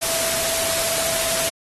sine tone in noise, 660 Hz, E5, 2 cents sharp, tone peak -28 dBFS, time 0.01-1.5 s, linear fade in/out 20 ms, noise white, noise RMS -22 dBFS, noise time 0.01-1.5 s, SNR -9 dB, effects AAC 32 kbps

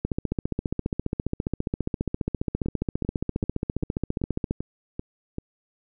two click trains, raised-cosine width 3 ms, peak -17 / -12 dBFS, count 8 / 67, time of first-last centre 2.66-5.384 / 0.05-4.509 s, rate 2.57 / 14.8 Hz, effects none

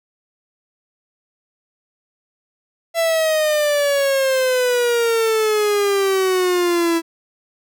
45% pulse exponential sweep, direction down, 671 to 329.6 Hz, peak -15 dBFS, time 2.94-7.02 s, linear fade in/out 50 ms, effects none

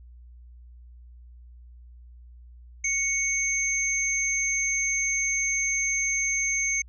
sine tone pair together, 2217 / 6320 Hz, C#7 / G8, 0 / +13 cents, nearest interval octave + tritone, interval 1813 cents, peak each -26 dBFS, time 2.84-6.82 s, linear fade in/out 5 ms, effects added 60 Hz sine -45 dBFS peak until 6.88 s

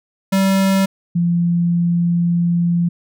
square / sine tone pair in turn, 193.2 / 172.12 Hz, G3 / F3, -25 / -25 cents, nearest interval major second, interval 200 cents, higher first, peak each -13 / -13 dBFS, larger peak neither, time 0.32-0.86 / 1.15-2.89 s, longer second, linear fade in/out 10 ms, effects none

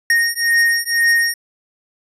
square beating tone pair, 1856 / 1858 Hz, A#6 / A#6, -8 / -6 cents, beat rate 2 Hz, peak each -17 dBFS, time 0.1-1.34 s, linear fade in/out 2 ms, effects resampled to 32000 Hz

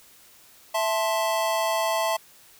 square chord, A minor, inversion second, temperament just, 660 / 880 / 1056 Hz, E5 / A5 / C6, +2 / 0 / +16 cents, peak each -26 / -28 / -30 dBFS, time 0.74-2.17 s, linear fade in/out 10 ms, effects white hiss -53 dBFS RMS until 2.59 s

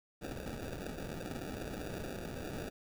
violet noise with sample-and-hold, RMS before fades -42 dBFS, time 0.21-2.7 s, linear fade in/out 20 ms, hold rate 1050 Hz, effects none

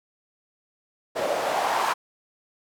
white noise with band-pass filter sweep, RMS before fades -25 dBFS, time 1.15-1.94 s, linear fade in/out 20 ms, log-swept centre 510 to 1000 Hz, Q 3.3, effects none

